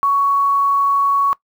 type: tone with quantisation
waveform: sine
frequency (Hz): 1117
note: C#6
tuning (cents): +13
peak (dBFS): -12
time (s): 0.03-1.33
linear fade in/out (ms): 0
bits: 7
effects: noise-tail reverb RT60 0.1 s tail -21 dB re dry